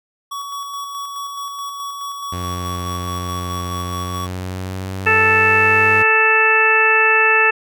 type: tone with tremolo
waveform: square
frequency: 1127 Hz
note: C#6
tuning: 28 cents sharp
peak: -25 dBFS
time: 0.31-4.27 s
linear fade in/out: 10 ms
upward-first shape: square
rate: 4.7 Hz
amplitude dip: 30%
type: tone with pitch glide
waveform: sawtooth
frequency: 89.4 to 100.35 Hz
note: F2 to G2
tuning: +41 to +41 cents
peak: -20 dBFS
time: 2.32-6.03 s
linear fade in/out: 10 ms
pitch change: +200 cents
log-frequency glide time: 3.9-5.87 s
type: harmonic tone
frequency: 440 Hz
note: A4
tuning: in tune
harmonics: 1 / 2 / 3 / 4 / 5 / 6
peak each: -20 / -21 / -19 / -15 / -25 / -15 dBFS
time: 5.06-7.51 s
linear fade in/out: 10 ms
effects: none